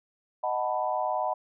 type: chord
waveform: sine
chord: B dominant seventh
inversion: first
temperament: equal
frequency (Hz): 622.3 / 740 / 880 / 987.8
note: D#5 / F#5 / A5 / B5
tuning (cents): 0 / 0 / 0 / 0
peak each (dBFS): -31 / -30 / -33 / -32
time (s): 0.43-1.34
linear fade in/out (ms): 10
effects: none